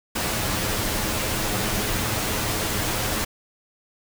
pink noise with comb filter, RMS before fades -25 dBFS, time 0.15-3.25 s, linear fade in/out 10 ms, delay 9.5 ms, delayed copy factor +0.5, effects none

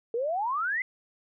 sine exponential sweep, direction up, 447.1 to 2094 Hz, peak -26 dBFS, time 0.14-0.82 s, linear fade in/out 2 ms, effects none

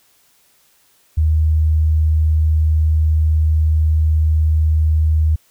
sine tone, 78.1 Hz, D#2, 7 cents sharp, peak -11 dBFS, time 1.17-5.36 s, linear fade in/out 10 ms, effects white hiss -56 dBFS RMS until 5.5 s

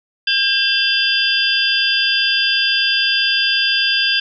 sine tone cluster, 1604 / 2684 / 3095 / 3452 / 4827 Hz, G6 / E7 / G7 / A7 / D8, +39 / +31 / -23 / -34 / +47 cents, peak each -20 dBFS, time 0.27-4.2 s, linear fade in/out 5 ms, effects none

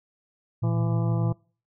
sine tone with tremolo, 116.54 Hz, A#2, in tune, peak -22 dBFS, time 0.62-1.33 s, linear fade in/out 10 ms, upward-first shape sine, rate 6.7 Hz, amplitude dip 25%
harmonic tone, 167.9 Hz, E3, 32 cents sharp, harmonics 1 / 2 / 3 / 4 / 5 / 6 / 7, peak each -28 / -34 / -38 / -40 / -42 / -44 / -45 dBFS, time 0.63-1.33 s, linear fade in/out 10 ms
effects noise-tail reverb RT60 0.4 s tail -24 dB re dry

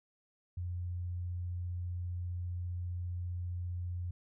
sine tone, 88.5 Hz, F2, 23 cents sharp, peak -35 dBFS, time 0.57-4.11 s, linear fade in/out 5 ms, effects none

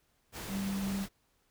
sine tone in noise, 196 Hz, G3, in tune, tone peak -32 dBFS, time 0.48-1.07 s, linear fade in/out 50 ms, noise pink, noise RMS -42 dBFS, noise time 0.32-1.09 s, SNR +7 dB, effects pink hiss -73 dBFS RMS until 1.5 s

